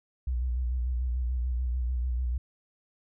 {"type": "tone with vibrato", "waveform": "sine", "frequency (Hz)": 61.74, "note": "B1", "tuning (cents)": 0, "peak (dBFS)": -26, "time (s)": [0.27, 2.38], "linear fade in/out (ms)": 5, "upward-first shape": "square", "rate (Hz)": 6.8, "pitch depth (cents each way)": 50, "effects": []}